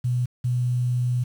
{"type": "tone pair in turn", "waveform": "sine", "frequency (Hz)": [123.47, 123.47], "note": ["B2", "B2"], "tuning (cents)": [0, 0], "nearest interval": "unison", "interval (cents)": 0, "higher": "neither", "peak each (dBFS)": -20, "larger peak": "neither", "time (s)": [[0.04, 0.26], [0.44, 1.24]], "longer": "second", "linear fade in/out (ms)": 10, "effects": ["8-bit"]}